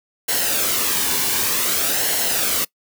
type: noise with flanger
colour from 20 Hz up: white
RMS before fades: -20 dBFS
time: 0.28-2.65 s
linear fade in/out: 10 ms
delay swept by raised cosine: 0.82 to 1.57 ms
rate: 0.54 Hz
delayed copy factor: -0.5
effects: noise-tail reverb RT60 0.1 s tail -23 dB re dry